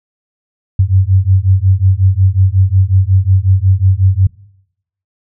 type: beating tone pair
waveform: sine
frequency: 92.5 / 98 Hz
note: F#2 / G2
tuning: 0 / 0 cents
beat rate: 5.5 Hz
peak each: -10 dBFS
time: 0.79-4.27 s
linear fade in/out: 5 ms
effects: noise-tail reverb RT60 0.8 s tail -23 dB re dry